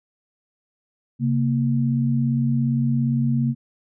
sine tone pair together, 134.9 / 232.3 Hz, C#3 / A#3, -47 / -6 cents, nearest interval major sixth, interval 941 cents, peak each -20 / -21 dBFS, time 1.19-3.55 s, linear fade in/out 50 ms, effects none

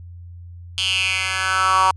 10% pulse tone with high-pass filter sweep, 188.5 Hz, F#3, 32 cents sharp, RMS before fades -19 dBFS, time 0.78-1.91 s, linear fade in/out 0 ms, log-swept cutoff 3300 to 980 Hz, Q 5.1, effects added 87 Hz sine -35 dBFS peak until 1.96 s + resampled to 24000 Hz

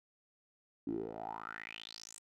10% pulse tone with band-pass filter sweep, 55 Hz, A1, in tune, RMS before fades -44 dBFS, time 0.87-2.19 s, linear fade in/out 5 ms, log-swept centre 280 to 8500 Hz, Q 7, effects none

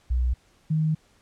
sine tone pair in turn, 61.74 / 156.52 Hz, B1 / D#3, 0 / +11 cents, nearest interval octave + major third, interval 1611 cents, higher second, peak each -20 / -20 dBFS, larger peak neither, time 0.1-0.34 / 0.7-0.95 s, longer second, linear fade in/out 10 ms, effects pink hiss -61 dBFS RMS until 1.21 s + low-pass 9000 Hz 12 dB/octave

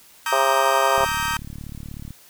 30% pulse chord, Eb major seventh, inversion second, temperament equal with one note detuned, 932.3 / 1174.7 / 1273.6 / 1568 Hz, Bb5 / D6 / Eb6 / G6, 0 / 0 / +40 / 0 cents, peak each -24 / -29 / -25 / -24 dBFS, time 0.26-1.37 s, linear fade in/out 2 ms
harmonic tone, 134.8 Hz, C#3, 48 cents flat, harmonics 3 / 4 / 5 / 6 / 7 / 8 / 9, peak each -28 / -24 / -23 / -28 / -24 / -29 / -23 dBFS, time 0.32-1.05 s, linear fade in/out 5 ms
click train, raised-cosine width 5 ms, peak -23 dBFS, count 42, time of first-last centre 0.98-2.106 s, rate 36.4 Hz
effects white hiss -50 dBFS RMS until 2.29 s

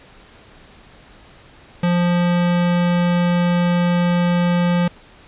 square tone, 175.2 Hz, F3, 6 cents sharp, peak -15 dBFS, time 1.83-4.88 s, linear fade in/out 5 ms, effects pink hiss -46 dBFS RMS until 5.27 s + resampled to 8000 Hz

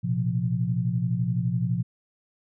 sine chord, Bb suspended second, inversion none, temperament equal with one note detuned, 116.54 / 128.34 / 174.61 Hz, Bb2 / C3 / F3, 0 / -33 / 0 cents, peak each -27 dBFS, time 0.03-1.83 s, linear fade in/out 20 ms, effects none

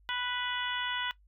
harmonic tone with a mistuned harmonic, 493.6 Hz, B4, 1 cent flat, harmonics 2 / 3 / 4 / 5 / 6 / 7, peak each -38 / -36 / -39 / -44 / -37 / -40 dBFS, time 0.09-1.11 s, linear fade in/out 0 ms, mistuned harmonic 7, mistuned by -17 cents, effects noise-tail reverb RT60 0.1 s tail -18 dB re dry + added 50 Hz sine -59 dBFS peak until 1.27 s

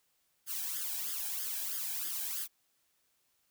blue noise with flanger, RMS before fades -37 dBFS, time 0.46-2.48 s, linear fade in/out 50 ms, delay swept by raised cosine 0.6 to 1.28 ms, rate 3.1 Hz, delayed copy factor +0.75, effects white hiss -75 dBFS RMS until 3.5 s

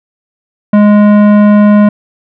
sine tone with tanh clipping, 207.7 Hz, G#3, in tune, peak -4 dBFS, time 0.73-1.89 s, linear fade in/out 5 ms, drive 15 dB, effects none

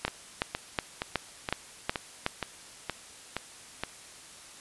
two click trains, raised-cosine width 0.3 ms, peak -10 / -14 dBFS, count 7 / 9, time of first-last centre 0.05-2.264 / 0.08-3.836 s, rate 2.71 / 2.13 Hz, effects white hiss -49 dBFS RMS until 4.6 s + resampled to 24000 Hz

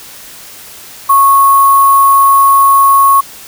sine tone with sample-and-hold, 1100 Hz, C#6, 14 cents flat, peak -3 dBFS, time 1.09-3.21 s, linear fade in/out 10 ms, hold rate 11025 Hz, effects white hiss -32 dBFS RMS until 3.47 s

